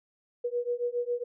sine beating tone pair, 480.1 / 487.4 Hz, B4 / B4, -49 / -23 cents, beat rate 7.3 Hz, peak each -31 dBFS, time 0.44-1.24 s, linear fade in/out 10 ms, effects none

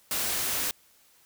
white noise, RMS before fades -29 dBFS, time 0.11-0.71 s, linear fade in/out 2 ms, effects white hiss -61 dBFS RMS until 1.25 s

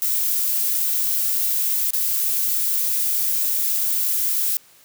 violet noise with dropouts, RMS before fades -21 dBFS, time 0.02-4.57 s, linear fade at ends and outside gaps 0 ms, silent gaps 1.906-1.934 s, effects white hiss -52 dBFS RMS until 4.84 s + high-pass 80 Hz 12 dB/octave

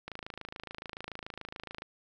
click train, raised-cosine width 0.3 ms, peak -24 dBFS, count 48, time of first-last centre 0.08-1.821 s, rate 27 Hz, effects none

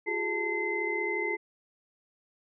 sine tone cluster, 348.8 / 385.6 / 420 / 890 / 2061 Hz, F4 / G4 / G#4 / A5 / C7, -2 / -28 / +19 / +20 / -27 cents, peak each -35 / -39 / -34 / -38 / -31 dBFS, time 0.06-1.37 s, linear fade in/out 20 ms, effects none

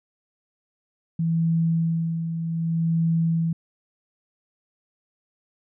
sine tone with tremolo, 164.81 Hz, E3, in tune, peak -18 dBFS, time 1.19-3.53 s, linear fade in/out 5 ms, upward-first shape sine, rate 0.65 Hz, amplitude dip 55%, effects none

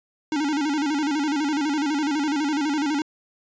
square tone with vibrato, 294.4 Hz, D4, 4 cents sharp, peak -22 dBFS, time 0.32-3.02 s, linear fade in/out 2 ms, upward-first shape square, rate 12 Hz, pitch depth 92 cents each way, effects resampled to 16000 Hz

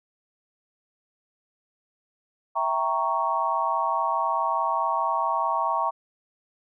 sine chord, E diminished seventh, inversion none, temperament equal, 659.3 / 784 / 932.3 / 1108.7 Hz, E5 / G5 / Bb5 / Db6, 0 / 0 / 0 / 0 cents, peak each -30 / -30 / -26 / -26 dBFS, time 2.55-5.91 s, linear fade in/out 20 ms, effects none

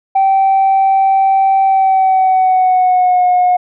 sine tone with pitch glide, 775 to 723.1 Hz, G5 to F#5, -20 to -40 cents, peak -6 dBFS, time 0.15-3.57 s, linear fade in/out 10 ms, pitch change -120 cents, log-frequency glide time 1.64-3.25 s, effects tanh soft clip ceiling -5 dBFS

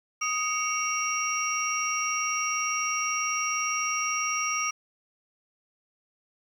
sine tone cluster, 1250 / 2237 / 2759 / 5660 Hz, D#6 / C#7 / F7 / F8, +8 / +15 / -22 / +22 cents, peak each -29 / -32 / -33 / -30 dBFS, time 0.21-4.71 s, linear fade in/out 10 ms, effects tanh soft clip ceiling -16 dBFS + 9-bit

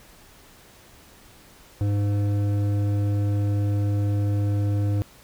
sine tone with hard clipping, 101.9 Hz, G#2, 32 cents flat, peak -22 dBFS, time 1.81-5.02 s, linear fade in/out 0 ms, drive 10 dB, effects pink hiss -51 dBFS RMS until 5.23 s

